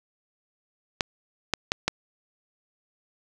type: clicks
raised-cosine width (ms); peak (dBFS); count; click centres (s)
0.2; -5; 4; 1.008 / 1.537 / 1.719 / 1.88
effects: none